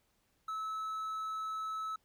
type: tone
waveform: triangle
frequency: 1300 Hz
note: E6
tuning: 24 cents flat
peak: -34 dBFS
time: 0.48-1.96 s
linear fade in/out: 5 ms
effects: pink hiss -75 dBFS RMS until 2.04 s